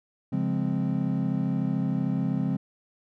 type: chord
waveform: triangle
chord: Db major seventh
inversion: none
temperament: equal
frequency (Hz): 138.59 / 174.61 / 207.7 / 261.6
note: Db3 / F3 / Ab3 / C4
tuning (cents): 0 / 0 / 0 / 0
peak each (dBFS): -28 / -27 / -28 / -28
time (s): 0.32-2.57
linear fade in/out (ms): 10
effects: none